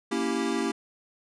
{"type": "chord", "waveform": "square", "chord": "A# diminished seventh", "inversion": "none", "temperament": "equal with one note detuned", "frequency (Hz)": [233.1, 279.1, 329.6, 392], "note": ["A#3", "C#4", "E4", "G4"], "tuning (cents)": [0, 12, 0, 0], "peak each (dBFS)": -32, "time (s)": [0.11, 0.72], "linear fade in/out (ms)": 10, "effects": ["resampled to 22050 Hz"]}